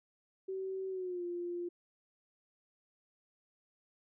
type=tone with pitch glide; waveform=sine; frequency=381.1 to 349.5 Hz; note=G4 to F4; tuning=-49 to +1 cents; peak=-36 dBFS; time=0.48-1.69 s; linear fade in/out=10 ms; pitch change=-150 cents; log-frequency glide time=0.89-1.24 s; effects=none